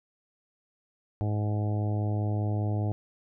harmonic tone, 105 Hz, G#2, 19 cents sharp, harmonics 1 / 2 / 3 / 4 / 5 / 6 / 7 / 8, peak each -26 / -37 / -37 / -42 / -44 / -42 / -42 / -48 dBFS, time 1.21-2.92 s, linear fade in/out 0 ms, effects none

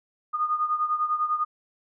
sine beating tone pair, 1225 / 1235 Hz, D#6 / D#6, -27 / -13 cents, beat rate 10 Hz, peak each -24 / -29 dBFS, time 0.33-1.45 s, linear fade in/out 20 ms, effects none

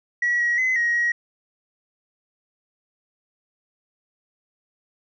sine tone with pitch steps, 1926 / 1907 / 2035 / 1889 / 1899 Hz, B6 / A#6 / C7 / A#6 / A#6, -44 / +39 / -49 / +22 / +32 cents, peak -17 dBFS, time 0.22-1.12 s, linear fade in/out 5 ms, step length 180 ms, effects tanh soft clip ceiling -15 dBFS

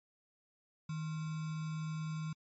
sine tone with sample-and-hold, 157.6 Hz, D#3, 23 cents sharp, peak -36 dBFS, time 0.89-2.33 s, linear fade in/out 5 ms, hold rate 1225 Hz, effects MP3 32 kbps

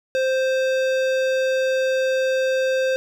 sine tone with hard clipping, 523.3 Hz, C5, in tune, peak -20 dBFS, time 0.15-2.96 s, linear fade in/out 0 ms, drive 16 dB, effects none

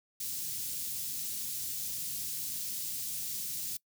white band-stop noise, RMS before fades -37 dBFS, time 0.2-3.77 s, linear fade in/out 5 ms, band 170 to 4700 Hz, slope 12 dB/octave, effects noise-tail reverb RT60 0.1 s tail -23 dB re dry + high-pass 100 Hz 12 dB/octave

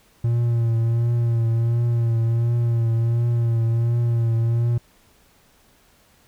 triangle tone with vibrato, 116.54 Hz, A#2, in tune, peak -15 dBFS, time 0.24-4.78 s, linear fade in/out 5 ms, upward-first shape triangle, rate 1.4 Hz, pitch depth 39 cents each way, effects pink hiss -57 dBFS RMS until 6.27 s

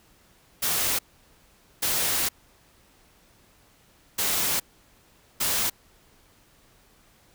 white noise bursts at uneven times, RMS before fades -25 dBFS, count 4, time 0.62-0.99 / 1.82-2.29 / 4.18-4.6 / 5.4-5.7 s, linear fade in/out 10 ms, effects pink hiss -59 dBFS RMS until 7.34 s

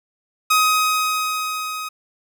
sawtooth tone with level ramp, 1259 Hz, D#6, 20 cents sharp, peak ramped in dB -9 to -23 dBFS, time 0.5-1.89 s, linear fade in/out 10 ms, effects none

